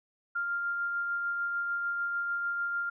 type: tone with tremolo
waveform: sine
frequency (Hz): 1396.9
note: F6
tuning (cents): 0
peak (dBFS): -28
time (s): 0.35-2.9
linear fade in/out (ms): 10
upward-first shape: sine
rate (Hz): 6.7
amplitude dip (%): 25
effects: none